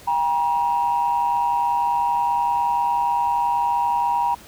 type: tone pair together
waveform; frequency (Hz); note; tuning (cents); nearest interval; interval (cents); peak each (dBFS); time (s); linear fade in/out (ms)
sine; 801.7 / 952; G5 / A#5; +39 / +36; minor third; 297; -22 / -18; 0.07-4.35; 10
effects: tanh soft clip ceiling -12 dBFS + pink hiss -45 dBFS RMS until 4.47 s